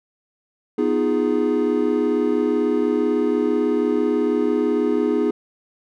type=chord; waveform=triangle; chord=F half-diminished seventh; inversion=second; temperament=equal; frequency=246.9 / 311.1 / 349.2 / 415.3 Hz; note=Cb4 / Eb4 / F4 / Ab4; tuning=0 / 0 / 0 / 0 cents; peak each=-21 / -20 / -24 / -19 dBFS; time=0.78-5.31 s; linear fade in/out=5 ms; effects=none